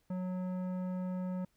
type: tone with tanh clipping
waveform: sine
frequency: 183.4 Hz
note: F#3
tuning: 15 cents flat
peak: -36 dBFS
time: 0.1-1.45 s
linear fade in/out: 5 ms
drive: 13 dB
effects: pink hiss -75 dBFS RMS until 1.56 s